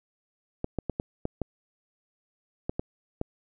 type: clicks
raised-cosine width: 2 ms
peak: -15 dBFS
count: 9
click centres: 0.644 / 0.787 / 0.897 / 0.999 / 1.254 / 1.417 / 2.695 / 2.795 / 3.214 s
effects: none